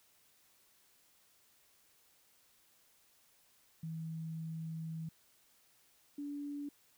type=tone pair in turn; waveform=sine; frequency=161.5 / 287.8 Hz; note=E3 / D4; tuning=-35 / -35 cents; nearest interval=minor seventh; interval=1000 cents; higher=second; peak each=-39 / -39 dBFS; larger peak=neither; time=3.83-5.09 / 6.18-6.69 s; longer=first; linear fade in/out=5 ms; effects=white hiss -69 dBFS RMS until 6.97 s